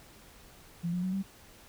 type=tone with pitch steps; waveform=sine; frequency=171.2 / 178.47 / 186.05 / 193.95 Hz; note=F3 / F3 / F#3 / G3; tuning=-34 / +38 / +10 / -18 cents; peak=-29 dBFS; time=0.83-1.23 s; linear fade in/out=20 ms; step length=100 ms; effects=pink hiss -55 dBFS RMS until 1.68 s